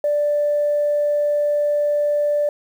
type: tone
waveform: sine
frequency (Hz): 587.3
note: D5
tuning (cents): 0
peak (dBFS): -15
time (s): 0.04-2.49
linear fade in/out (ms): 2
effects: tanh soft clip ceiling -11 dBFS + 8-bit